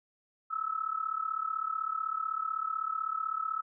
sine tone with amplitude modulation, 1300 Hz, E6, 24 cents flat, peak -27 dBFS, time 0.5-3.62 s, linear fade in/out 20 ms, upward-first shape sine, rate 35.9 Hz, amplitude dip 85%, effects none

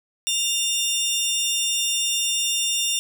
20% pulse tone pair together, 2794 / 3603 Hz, F7 / A7, 0 / +40 cents, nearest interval major third, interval 440 cents, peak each -19 / -18 dBFS, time 0.27-2.99 s, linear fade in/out 0 ms, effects none

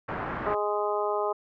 white low-pass noise, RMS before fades -33 dBFS, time 0.08-0.55 s, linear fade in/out 10 ms, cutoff 1500 Hz, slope 24 dB/octave
harmonic tone, 207.7 Hz, G#3, in tune, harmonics 2 / 3 / 4 / 5 / 6, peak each -29 / -31 / -32 / -33 / -34 dBFS, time 0.46-1.33 s, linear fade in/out 10 ms
effects none

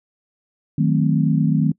sine chord, D# diminished seventh, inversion none, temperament equal with one note detuned, 156.65 / 185 / 220 / 261.6 Hz, D#3 / F#3 / A3 / C4, +12 / 0 / 0 / 0 cents, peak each -17 / -22 / -21 / -22 dBFS, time 0.78-1.72 s, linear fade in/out 5 ms, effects noise-tail reverb RT60 0.1 s tail -24 dB re dry

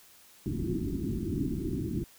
white low-pass noise, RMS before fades -32 dBFS, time 0.46-2.04 s, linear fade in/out 2 ms, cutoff 370 Hz, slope 96 dB/octave, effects white hiss -57 dBFS RMS until 2.18 s

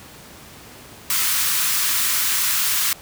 white high-pass noise, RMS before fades -20 dBFS, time 1.1-2.93 s, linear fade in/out 2 ms, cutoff 1000 Hz, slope 48 dB/octave, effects pink hiss -42 dBFS RMS until 3.01 s + high-pass 60 Hz 12 dB/octave

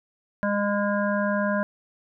harmonic tone, 203.9 Hz, G#3, 32 cents flat, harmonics 1 / 3 / 5 / 7 / 8, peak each -25 / -26 / -31 / -33 / -31 dBFS, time 0.43-1.63 s, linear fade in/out 0 ms, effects none

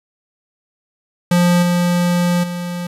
square tone with level steps, 175.7 Hz, F3, 11 cents sharp, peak -11 / -14 / -22 dBFS, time 1.31-2.87 s, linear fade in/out 5 ms, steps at 1.62 / 2.43 s, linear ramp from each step 10 ms, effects resampled to 32000 Hz + 7-bit

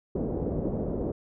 white low-pass noise, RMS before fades -30 dBFS, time 0.15-1.12 s, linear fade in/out 5 ms, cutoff 480 Hz, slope 24 dB/octave, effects none

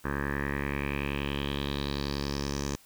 10% pulse tone with low-pass filter sweep, 70.5 Hz, C#2, 30 cents sharp, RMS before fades -32 dBFS, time 0.04-2.76 s, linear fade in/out 10 ms, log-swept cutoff 1500 to 6500 Hz, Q 4.7, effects white hiss -58 dBFS RMS until 2.85 s

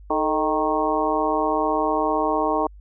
harmonic tone with a mistuned harmonic, 155.56 Hz, D#3, in tune, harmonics 2 / 3 / 4 / 5 / 6 / 7, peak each -26 / -26 / -26 / -26 / -26 / -26 dBFS, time 0.1-2.67 s, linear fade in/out 5 ms, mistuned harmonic 3, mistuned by -94 cents, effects added 50 Hz sine -41 dBFS peak until 2.8 s

